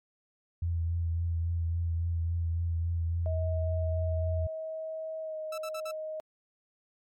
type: tone with vibrato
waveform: sine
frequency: 84.1 Hz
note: E2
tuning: 35 cents sharp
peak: -27 dBFS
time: 0.62-4.47 s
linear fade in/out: 5 ms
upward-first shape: triangle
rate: 3.6 Hz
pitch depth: 30 cents each way
type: tone with pitch glide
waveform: sine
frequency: 637 to 625 Hz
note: D#5 to D#5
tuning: +41 to +8 cents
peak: -34 dBFS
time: 3.26-6.2 s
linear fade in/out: 0 ms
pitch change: -33 cents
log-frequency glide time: 5.21-5.37 s
type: tone bursts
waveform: sawtooth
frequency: 1319 Hz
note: E6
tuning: 1 cent sharp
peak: -35 dBFS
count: 4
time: 5.52-5.913 s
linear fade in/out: 5 ms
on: 60 ms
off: 51 ms
effects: MP3 64 kbps